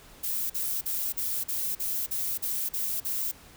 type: noise bursts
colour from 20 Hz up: violet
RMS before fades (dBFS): -30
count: 10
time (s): 0.23-3.317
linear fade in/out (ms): 10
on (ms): 270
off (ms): 43
effects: pink hiss -52 dBFS RMS until 3.56 s